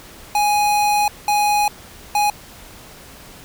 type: tone bursts at uneven times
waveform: square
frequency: 830.6 Hz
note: G#5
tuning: in tune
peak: -15 dBFS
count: 3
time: 0.35-1.08 / 1.28-1.68 / 2.15-2.3 s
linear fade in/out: 2 ms
effects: pink hiss -41 dBFS RMS until 3.44 s